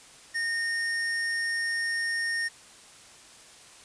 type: tone with sample-and-hold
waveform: sine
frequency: 1840 Hz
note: A#6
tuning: 23 cents flat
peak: -26 dBFS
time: 0.34-2.49 s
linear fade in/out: 20 ms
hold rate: 7350 Hz
effects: white hiss -51 dBFS RMS until 3.84 s + resampled to 22050 Hz